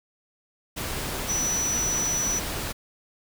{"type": "tone in noise", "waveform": "sine", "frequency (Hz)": 5920, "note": "F#8", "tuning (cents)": 0, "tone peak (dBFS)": -24, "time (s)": [1.28, 2.4], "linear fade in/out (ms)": 20, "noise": "pink", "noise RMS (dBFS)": -31, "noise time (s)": [0.76, 2.73], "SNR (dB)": 4, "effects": []}